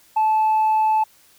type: tone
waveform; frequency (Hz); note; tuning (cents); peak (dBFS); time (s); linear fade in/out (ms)
sine; 870; A5; -20; -13; 0.16-1.04; 10
effects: tanh soft clip ceiling -13 dBFS + white hiss -54 dBFS RMS until 1.38 s